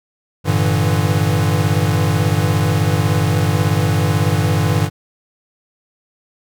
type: chord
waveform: square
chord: E half-diminished seventh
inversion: first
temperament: equal with one note detuned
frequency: 98 / 114.41 / 146.83 / 164.81 Hz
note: G2 / Bb2 / D3 / E3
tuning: 0 / -32 / 0 / 0 cents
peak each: -18 / -21 / -20 / -21 dBFS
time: 0.44-4.9 s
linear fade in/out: 50 ms
effects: none